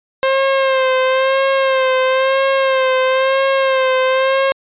sawtooth tone with vibrato, 529 Hz, C5, 19 cents sharp, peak -8 dBFS, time 0.23-4.52 s, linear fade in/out 0 ms, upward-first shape sine, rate 1 Hz, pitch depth 38 cents each way, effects resampled to 8000 Hz

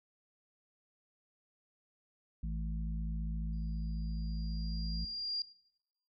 harmonic tone, 54.6 Hz, A1, 13 cents flat, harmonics 1 / 3 / 4, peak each -35 / -41 / -47 dBFS, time 2.43-5.05 s, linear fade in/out 5 ms
sine tone with exponential growth, 4788 Hz, D8, 33 cents sharp, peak -32 dBFS, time 3.53-5.42 s, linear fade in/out 2 ms, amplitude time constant 410 ms
effects noise-tail reverb RT60 0.8 s tail -19 dB re dry + MP3 96 kbps

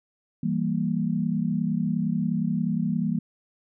sine chord, E diminished, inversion none, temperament equal, 164.81 / 196 / 233.1 Hz, E3 / G3 / Bb3, 0 / 0 / 0 cents, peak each -27 dBFS, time 0.43-3.19 s, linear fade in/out 5 ms, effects none

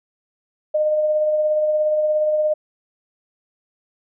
sine tone with tremolo, 611 Hz, D#5, 32 cents flat, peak -14 dBFS, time 0.74-2.54 s, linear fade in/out 10 ms, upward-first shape triangle, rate 17 Hz, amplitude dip 35%, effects none

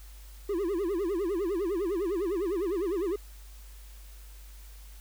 triangle tone with vibrato, 370 Hz, F#4, in tune, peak -25 dBFS, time 0.49-3.16 s, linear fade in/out 5 ms, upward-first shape sine, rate 9.9 Hz, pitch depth 210 cents each way, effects added 50 Hz sine -45 dBFS peak until 5 s + white hiss -56 dBFS RMS until 5 s

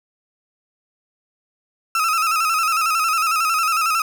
35% pulse tone with vibrato, 1300 Hz, E6, 24 cents flat, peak -15 dBFS, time 1.95-4.02 s, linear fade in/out 2 ms, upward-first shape square, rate 11 Hz, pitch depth 57 cents each way, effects none

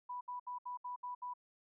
sine tone bursts, 987 Hz, B5, 1 cent flat, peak -40 dBFS, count 7, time 0.09-1.338 s, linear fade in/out 10 ms, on 120 ms, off 68 ms, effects none

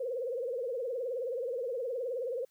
sine tone with vibrato, 495.8 Hz, B4, 7 cents sharp, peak -32 dBFS, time 0-2.45 s, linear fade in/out 5 ms, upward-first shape triangle, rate 19 Hz, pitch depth 170 cents each way, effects white hiss -73 dBFS RMS until 2.5 s

